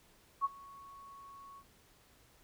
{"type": "tone with ADSR envelope", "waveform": "sine", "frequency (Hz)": 1108.7, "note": "C#6", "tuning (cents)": 0, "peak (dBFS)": -26, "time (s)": [0.41, 1.64], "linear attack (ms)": 36, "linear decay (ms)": 28, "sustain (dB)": -24, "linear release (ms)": 63, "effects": ["pink hiss -65 dBFS RMS until 2.43 s"]}